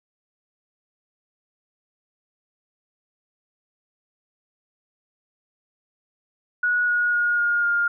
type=tone with pitch steps; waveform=sine; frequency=1460 / 1447.4 / 1434.9 / 1422.5 / 1410.3 Hz; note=F#6 / F#6 / F6 / F6 / F6; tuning=-24 / -39 / +46 / +31 / +17 cents; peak=-18 dBFS; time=6.63-7.88 s; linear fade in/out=5 ms; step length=250 ms; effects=none